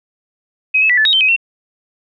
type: tone with pitch steps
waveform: sine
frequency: 2532 / 2593 / 1962 / 1741 / 3769 / 3107 / 2531 / 2713 Hz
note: D#7 / E7 / B6 / A6 / A#7 / G7 / D#7 / E7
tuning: +30 / -29 / -12 / -19 / +18 / -16 / +29 / +49 cents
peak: -9 dBFS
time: 0.74-1.364 s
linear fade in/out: 10 ms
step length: 78 ms
effects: none